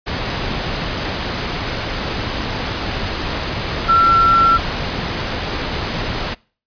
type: tone in noise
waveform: sine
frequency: 1352 Hz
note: E6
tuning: 43 cents sharp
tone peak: -9 dBFS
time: 3.88-4.58 s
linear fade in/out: 20 ms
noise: pink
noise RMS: -22 dBFS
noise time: 0.06-6.35 s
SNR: +10 dB
effects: noise-tail reverb RT60 0.4 s tail -24 dB re dry + resampled to 11025 Hz